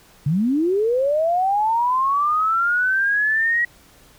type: linear sweep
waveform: sine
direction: up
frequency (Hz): 133.7 to 1920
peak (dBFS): -16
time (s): 0.26-3.65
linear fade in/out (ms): 5
effects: pink hiss -51 dBFS RMS until 4.18 s